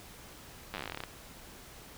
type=slowing click train; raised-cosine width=0.3 ms; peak=-21 dBFS; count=17; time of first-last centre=0.74-1.037 s; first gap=9 ms; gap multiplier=1.09; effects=pink hiss -51 dBFS RMS until 1.97 s